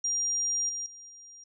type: tone with level steps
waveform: sine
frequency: 5700 Hz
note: F8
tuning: 34 cents sharp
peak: -26 / -32 / -45 / -47 dBFS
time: 0.04-1.44 s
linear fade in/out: 5 ms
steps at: 0.69 / 0.86 / 1.09 s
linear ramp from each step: 2 ms
effects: none